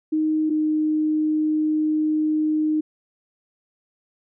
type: tone pair in turn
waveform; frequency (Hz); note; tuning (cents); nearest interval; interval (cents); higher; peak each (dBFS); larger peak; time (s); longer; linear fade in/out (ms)
sine; 311.1 / 308.4; D#4 / D#4; 0 / -15; unison; 15; first; -18; neither; 0.12-0.5 / 0.5-2.81; second; 10
effects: none